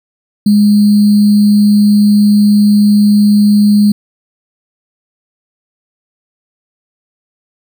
sine tone with sample-and-hold, 206.9 Hz, G#3, 6 cents flat, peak -4 dBFS, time 0.46-3.92 s, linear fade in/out 5 ms, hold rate 4410 Hz, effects none

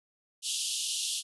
pink band-pass noise, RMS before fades -33 dBFS, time 0.42-1.23 s, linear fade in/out 50 ms, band 2800 to 11000 Hz, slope 96 dB/octave, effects none

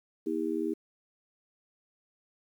harmonic tone, 80.4 Hz, E2, 43 cents flat, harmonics 3 / 4 / 5, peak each -36 / -31 / -33 dBFS, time 0.26-0.74 s, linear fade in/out 10 ms, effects 10-bit

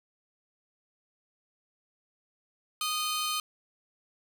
sawtooth tone cluster, 1237 / 3076 / 4242 Hz, D#6 / G7 / C8, -10 / -33 / +23 cents, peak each -28 / -31 / -33 dBFS, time 2.81-3.4 s, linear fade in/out 2 ms, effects none

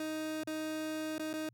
30% pulse tone with dropouts, 312.1 Hz, D#4, 5 cents sharp, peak -33 dBFS, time 0-1.49 s, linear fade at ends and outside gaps 2 ms, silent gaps 0.435-0.473 / 1.182-1.195 / 1.331-1.337 s, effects added 118 Hz sine -63 dBFS peak until 1.53 s

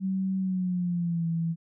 sine tone with pitch glide, 190.4 to 165.75 Hz, F#3 to E3, +50 to +10 cents, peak -25 dBFS, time 0-1.56 s, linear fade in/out 50 ms, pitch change -240 cents, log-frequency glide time 0.38-1.27 s, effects none

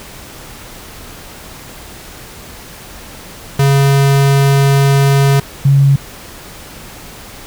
square / sine tone pair in turn, 138.59 / 138.59 Hz, C#3 / C#3, 0 / 0 cents, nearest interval unison, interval 0 cents, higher neither, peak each -8 / -5 dBFS, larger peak second, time 3.59-5.4 / 5.65-5.96 s, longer first, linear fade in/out 5 ms, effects pink hiss -33 dBFS RMS until 7.46 s

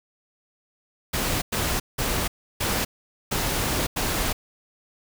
pink noise bursts at uneven times, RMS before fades -25 dBFS, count 6, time 1.13-1.42 / 1.52-1.8 / 1.98-2.28 / 2.6-2.85 / 3.31-3.87 / 3.96-4.33 s, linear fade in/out 10 ms, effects none

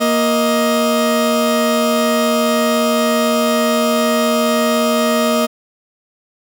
30% pulse tone pair together, 234.5 / 626 Hz, A#3 / D#5, +11 / +10 cents, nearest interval octave + perfect fourth, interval 1699 cents, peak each -13 dBFS, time 0-5.47 s, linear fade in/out 20 ms, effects none

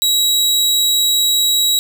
sawtooth tone, 3865 Hz, B7, 38 cents flat, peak -9 dBFS, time 0.02-1.79 s, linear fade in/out 0 ms, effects none

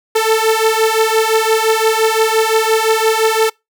sawtooth beating tone pair, 440 / 445.8 Hz, A4 / A4, 0 / +23 cents, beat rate 5.8 Hz, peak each -10 dBFS, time 0.15-3.5 s, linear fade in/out 10 ms, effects noise-tail reverb RT60 0.2 s tail -25 dB re dry

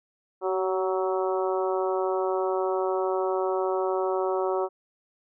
harmonic tone with a mistuned harmonic, 187 Hz, F#3, 19 cents sharp, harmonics 2 / 3 / 4 / 5 / 6 / 7, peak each -26 / -30 / -32 / -34 / -36 / -37 dBFS, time 0.41-4.69 s, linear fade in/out 50 ms, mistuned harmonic 2, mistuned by +17 cents, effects none

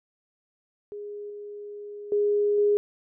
sine tone with level steps, 412.6 Hz, G#4, 11 cents flat, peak -34 / -36 / -20 / -18 dBFS, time 0.92-2.77 s, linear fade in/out 0 ms, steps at 1.3 / 2.12 / 2.58 s, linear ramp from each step 2 ms, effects none

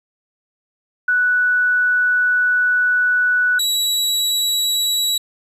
sine / sawtooth tone pair in turn, 1480 / 3903 Hz, F#6 / B7, 0 / -21 cents, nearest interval octave + perfect fourth, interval 1679 cents, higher second, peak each -13 dBFS, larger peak neither, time 1.08-3.59 / 3.59-5.18 s, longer first, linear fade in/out 5 ms, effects resampled to 32000 Hz + 9-bit

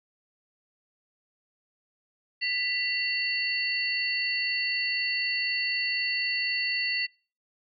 sine tone cluster, 1982 / 2742 / 4478 Hz, B6 / F7 / C#8, +6 / -32 / +17 cents, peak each -30 dBFS, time 2.41-7.07 s, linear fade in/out 20 ms, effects noise-tail reverb RT60 0.4 s tail -26 dB re dry

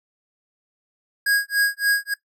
square tone with tremolo, 1643 Hz, G#6, 19 cents flat, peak -16 dBFS, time 1.26-2.14 s, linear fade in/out 5 ms, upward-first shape sine, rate 3.5 Hz, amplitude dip 100%, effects noise-tail reverb RT60 0.1 s tail -17 dB re dry

